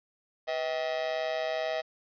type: tone with amplitude modulation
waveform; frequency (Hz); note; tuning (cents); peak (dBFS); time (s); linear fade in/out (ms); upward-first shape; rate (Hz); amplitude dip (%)
45% pulse; 638; D#5; +43; -25; 0.47-1.82; 20; sine; 142; 90
effects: resampled to 11025 Hz + 9-bit